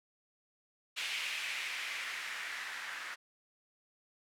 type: noise with low-pass filter sweep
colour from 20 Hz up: violet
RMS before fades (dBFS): -40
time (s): 0.96-3.16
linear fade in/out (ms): 20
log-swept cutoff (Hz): 2600 to 1600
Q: 2.5
effects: none